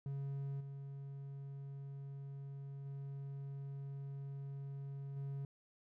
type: tone with level steps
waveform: triangle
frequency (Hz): 138.59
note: C#3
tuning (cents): 0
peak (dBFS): -37 / -43 / -41 / -38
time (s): 0.06-5.45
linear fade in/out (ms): 2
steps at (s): 0.6 / 2.85 / 5.16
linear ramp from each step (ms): 10
effects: none